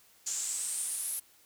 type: noise with band-pass filter sweep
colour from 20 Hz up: pink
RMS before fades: -35 dBFS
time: 0.26-1.2 s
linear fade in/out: 10 ms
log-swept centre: 6900 to 11000 Hz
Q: 5.7
effects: white hiss -62 dBFS RMS until 1.45 s